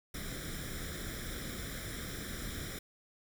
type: noise with comb filter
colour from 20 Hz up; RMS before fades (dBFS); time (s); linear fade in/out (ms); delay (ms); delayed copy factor
pink; -41; 0.14-2.79; 5; 0.55; +0.8
effects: none